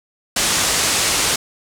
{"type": "low-pass noise", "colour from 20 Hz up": "white", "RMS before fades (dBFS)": -18, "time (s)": [0.36, 1.36], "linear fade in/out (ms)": 5, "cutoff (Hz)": 9200, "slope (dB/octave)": 24, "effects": []}